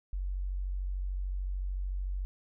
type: tone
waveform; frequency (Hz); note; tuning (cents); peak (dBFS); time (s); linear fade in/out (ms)
sine; 46.75; F#1; +19; -31; 0.13-2.25; 0
effects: none